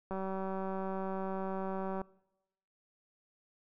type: click train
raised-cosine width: 1 ms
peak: -25 dBFS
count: 365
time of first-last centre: 0.11-2.016 s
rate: 191 Hz
effects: noise-tail reverb RT60 0.9 s tail -23 dB re dry

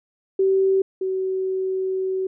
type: tone pair in turn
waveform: sine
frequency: 384.5 / 377.9 Hz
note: G4 / F#4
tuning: -33 / +37 cents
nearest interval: unison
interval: 30 cents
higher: first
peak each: -15 / -21 dBFS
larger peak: first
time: 0.39-0.82 / 1.01-2.27 s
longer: second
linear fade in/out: 5 ms
effects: none

